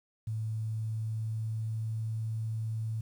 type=tone with pitch glide; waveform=sine; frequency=110 to 111.15 Hz; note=A2 to A2; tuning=0 to +18 cents; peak=-31 dBFS; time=0.27-3.01 s; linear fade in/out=5 ms; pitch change=+18 cents; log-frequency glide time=0.5-2.14 s; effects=10-bit